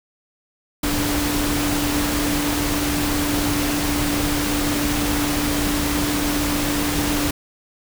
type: tone in noise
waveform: sine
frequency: 292.5 Hz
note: D4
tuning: 7 cents flat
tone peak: -22 dBFS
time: 0.83-7.31 s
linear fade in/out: 5 ms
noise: pink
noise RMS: -23 dBFS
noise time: 0.83-7.31 s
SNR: -2 dB
effects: none